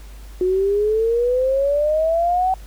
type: exponential sweep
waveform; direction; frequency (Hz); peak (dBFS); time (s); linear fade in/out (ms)
sine; up; 361.6 to 763; -15; 0.41-2.54; 2
effects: added 50 Hz sine -35 dBFS peak until 2.66 s + pink hiss -48 dBFS RMS until 2.66 s